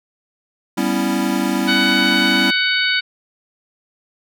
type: chord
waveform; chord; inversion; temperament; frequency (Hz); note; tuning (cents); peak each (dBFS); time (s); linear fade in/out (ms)
square; C# half-diminished seventh; second; equal; 196 / 246.9 / 277.2 / 329.6; G3 / B3 / C#4 / E4; 0 / 0 / 0 / 0; -23; 0.77-2.51; 10
type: harmonic tone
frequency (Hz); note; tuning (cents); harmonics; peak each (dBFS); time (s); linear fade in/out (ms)
747; F#5; +16; 2 / 3 / 4 / 5 / 6; -19 / -21 / -22 / -23 / -24; 1.67-3.01; 20
effects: none